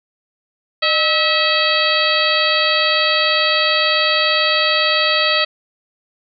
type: harmonic tone with a mistuned harmonic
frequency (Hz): 647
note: E5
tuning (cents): -32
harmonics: 1 / 2 / 3 / 4 / 5 / 6 / 7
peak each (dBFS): -21 / -21 / -21 / -21 / -21 / -21 / -21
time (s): 0.82-5.45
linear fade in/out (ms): 10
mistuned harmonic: 1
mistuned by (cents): -98
effects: none